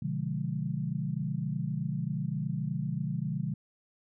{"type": "chord", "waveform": "sine", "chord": "B diminished seventh", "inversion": "none", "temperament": "equal", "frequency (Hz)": [123.47, 146.83, 174.61, 207.7], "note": ["B2", "D3", "F3", "Ab3"], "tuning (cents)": [0, 0, 0, 0], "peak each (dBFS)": [-37, -33, -35, -38], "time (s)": [0.02, 3.54], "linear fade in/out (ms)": 5, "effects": []}